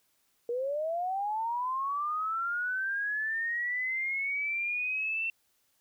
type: linear sweep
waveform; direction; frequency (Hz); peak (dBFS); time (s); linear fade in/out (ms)
sine; up; 466.2 to 2700; -29; 0.49-5.3; 2
effects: white hiss -72 dBFS RMS until 5.8 s